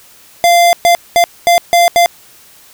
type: tone bursts at uneven times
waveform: square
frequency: 692 Hz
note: F5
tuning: 16 cents flat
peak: -6 dBFS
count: 6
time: 0.44-0.73 / 0.85-0.95 / 1.16-1.24 / 1.47-1.58 / 1.73-1.88 / 1.96-2.06 s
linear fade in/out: 0 ms
effects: white hiss -42 dBFS RMS until 2.73 s

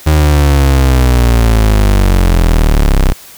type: linear sweep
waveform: 35% pulse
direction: down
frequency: 77.78 to 31.21 Hz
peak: -4 dBFS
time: 0.06-3.13 s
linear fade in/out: 10 ms
effects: white hiss -35 dBFS RMS until 3.37 s

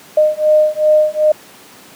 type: beating tone pair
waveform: sine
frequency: 611 / 613.6 Hz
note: D#5 / D#5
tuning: -32 / -24 cents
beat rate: 2.6 Hz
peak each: -12 dBFS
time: 0.17-1.32 s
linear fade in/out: 5 ms
effects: pink hiss -40 dBFS RMS until 1.95 s + high-pass 200 Hz 12 dB/octave

